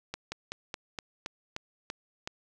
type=slowing click train; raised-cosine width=0.2 ms; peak=-18 dBFS; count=9; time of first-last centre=0.14-2.275 s; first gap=180 ms; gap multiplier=1.11; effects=none